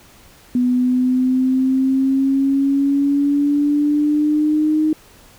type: exponential sweep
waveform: sine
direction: up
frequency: 246.9 to 311.1 Hz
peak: -13 dBFS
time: 0.55-4.93 s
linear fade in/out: 2 ms
effects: pink hiss -47 dBFS RMS until 5.38 s